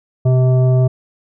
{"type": "tone with frequency modulation", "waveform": "sine", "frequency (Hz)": 127.2, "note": "C3", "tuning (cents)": -48, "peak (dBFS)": -9, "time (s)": [0.25, 0.88], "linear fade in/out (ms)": 10, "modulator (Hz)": 515, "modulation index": 0.47, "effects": []}